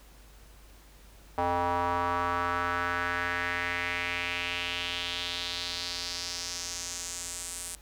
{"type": "tone with band-pass filter sweep", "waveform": "square", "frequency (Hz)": 87.7, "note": "F2", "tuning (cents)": 8, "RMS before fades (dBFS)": -32, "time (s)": [1.38, 7.75], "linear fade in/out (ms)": 0, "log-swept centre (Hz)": [830, 9000], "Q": 2.9, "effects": ["added 50 Hz sine -52 dBFS peak until 7.81 s", "pink hiss -57 dBFS RMS until 7.81 s"]}